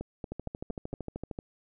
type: two click trains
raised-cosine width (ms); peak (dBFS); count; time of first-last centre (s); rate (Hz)
2; -23 / -23; 5 / 15; 0.01-0.938 / 0.32-1.389; 4.31 / 13.1
effects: none